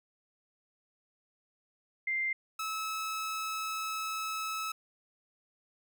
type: tone pair in turn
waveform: sine / sawtooth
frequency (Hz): 2093 / 1298.1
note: C7 / E6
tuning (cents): 0 / -27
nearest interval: minor sixth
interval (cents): 827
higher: first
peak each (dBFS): -29 / -30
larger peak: first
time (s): 2.07-2.33 / 2.59-4.72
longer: second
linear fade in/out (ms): 5
effects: none